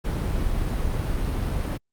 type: noise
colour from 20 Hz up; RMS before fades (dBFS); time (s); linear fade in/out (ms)
brown; -25; 0.04-1.78; 20
effects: Opus 48 kbps